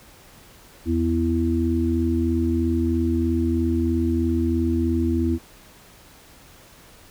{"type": "harmonic tone", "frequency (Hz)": 83.1, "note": "E2", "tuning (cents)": 15, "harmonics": [1, 3, 4], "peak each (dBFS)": [-23, -23, -23], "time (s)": [0.85, 5.39], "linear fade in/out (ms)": 50, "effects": ["pink hiss -49 dBFS RMS until 7.1 s"]}